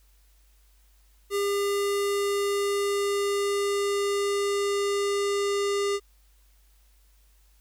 square tone with low-pass filter sweep, 402.6 Hz, G4, 46 cents sharp, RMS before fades -26 dBFS, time 1.3-6 s, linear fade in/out 50 ms, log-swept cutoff 12000 to 7900 Hz, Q 1.3, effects added 50 Hz sine -57 dBFS peak until 7.6 s + white hiss -66 dBFS RMS until 7.6 s

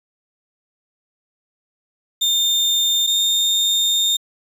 35% pulse tone pair in turn, 3622 / 3649 Hz, A7 / A#7, +49 / -38 cents, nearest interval unison, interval 13 cents, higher second, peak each -13 dBFS, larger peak neither, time 2.21-3.07 / 3.07-4.17 s, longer second, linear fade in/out 10 ms, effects resampled to 32000 Hz

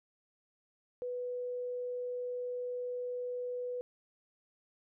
sine tone, 493.9 Hz, B4, in tune, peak -35 dBFS, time 1.02-3.81 s, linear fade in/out 0 ms, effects none

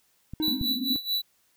clicks, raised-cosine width 5 ms, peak -24 / -18 dBFS, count 2, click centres 0.336 / 0.613 s
triangle tone with exponential decay, 311.1 Hz, D#4, in tune, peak -22 dBFS, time 0.4-0.91 s, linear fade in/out 0 ms, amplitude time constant 110 ms
square tone with tremolo, 3951 Hz, B7, in tune, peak -24 dBFS, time 0.42-1.22 s, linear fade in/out 10 ms, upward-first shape sine, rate 4.5 Hz, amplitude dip 85%
pink band-pass noise, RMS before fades -32 dBFS, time 0.48-0.96 s, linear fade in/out 0 ms, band 230 to 280 Hz, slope 96 dB/octave
effects white hiss -67 dBFS RMS until 1.56 s

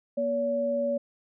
sine tone pair together, 238.8 / 568 Hz, A#3 / C#5, +42 / +42 cents, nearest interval octave + minor third, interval 1500 cents, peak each -32 / -25 dBFS, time 0.17-0.98 s, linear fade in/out 10 ms, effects none

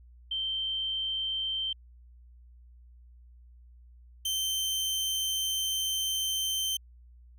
sine / sawtooth tone pair in turn, 3123 / 3107 Hz, G7 / G7, -7 / -16 cents, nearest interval unison, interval 9 cents, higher first, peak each -29 / -25 dBFS, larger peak second, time 0.31-1.73 / 4.25-6.77 s, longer second, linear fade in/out 5 ms, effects added 60 Hz sine -51 dBFS peak until 7.38 s

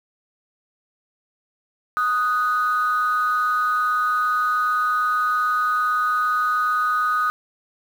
sine tone pair together, 1244.5 / 1482 Hz, D#6 / F#6, 0 / +2 cents, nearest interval minor third, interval 302 cents, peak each -18 / -23 dBFS, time 1.97-7.3 s, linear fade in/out 0 ms, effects tanh soft clip ceiling -12 dBFS + 7-bit

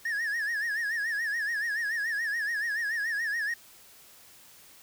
triangle tone with vibrato, 1762 Hz, A6, 2 cents sharp, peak -26 dBFS, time 0.05-3.54 s, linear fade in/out 5 ms, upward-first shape sine, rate 7 Hz, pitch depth 120 cents each way, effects white hiss -54 dBFS RMS until 4.82 s

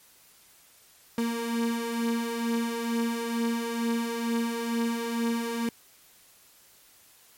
35% pulse beating tone pair, 230.6 / 232.8 Hz, A#3 / A#3, -19 / -2 cents, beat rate 2.2 Hz, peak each -31 / -26 dBFS, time 1.18-5.69 s, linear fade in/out 2 ms, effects white hiss -57 dBFS RMS until 7.37 s + MP3 64 kbps

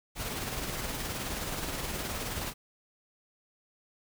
pink noise with tremolo, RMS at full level -34 dBFS, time 0.15-2.54 s, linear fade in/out 50 ms, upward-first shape sine, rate 19 Hz, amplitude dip 35%, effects none

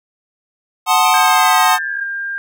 square chord, F# diminished seventh, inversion none, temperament equal, 740 / 880 / 1046.5 / 1244.5 Hz, F#5 / A5 / C6 / Eb6, 0 / 0 / 0 / 0 cents, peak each -16 / -16 / -18 / -17 dBFS, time 0.86-1.79 s, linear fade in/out 50 ms
sine exponential sweep, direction down, 2381 to 1611 Hz, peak -25 dBFS, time 1.05-2.04 s, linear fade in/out 2 ms
sine tone, 1600 Hz, G6, 35 cents sharp, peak -20 dBFS, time 1.14-2.38 s, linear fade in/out 0 ms
effects none

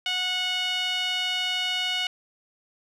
sawtooth tone with band-pass filter, 733 Hz, F#5, 16 cents flat, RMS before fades -27 dBFS, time 0.06-2.07 s, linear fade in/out 2 ms, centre 3000 Hz, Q 3.4, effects none

